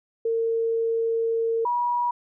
sine tone pair in turn, 455.9 / 966 Hz, A#4 / B5, -39 / -39 cents, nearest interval octave + minor second, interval 1300 cents, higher second, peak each -21 dBFS, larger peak neither, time 0.25-1.65 / 1.65-2.11 s, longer first, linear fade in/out 5 ms, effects none

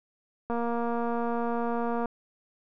click train, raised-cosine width 1 ms, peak -18 dBFS, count 367, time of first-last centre 0.5-2.057 s, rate 235 Hz, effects none

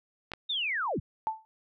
clicks, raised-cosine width 0.3 ms, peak -21 dBFS, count 2, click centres 0.318 / 0.336 s
sine linear sweep, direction down, 3749 to 55 Hz, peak -28 dBFS, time 0.49-1 s, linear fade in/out 10 ms
sine tone with exponential decay, 880 Hz, A5, in tune, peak -23 dBFS, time 1.27-1.45 s, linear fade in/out 0 ms, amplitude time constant 38 ms
effects none

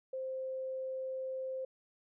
sine tone, 523.3 Hz, C5, in tune, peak -36 dBFS, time 0.13-1.65 s, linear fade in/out 5 ms, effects none

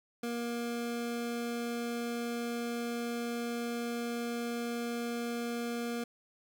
25% pulse tone, 236.4 Hz, A#3, 24 cents sharp, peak -30 dBFS, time 0.23-6.04 s, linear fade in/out 5 ms, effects none

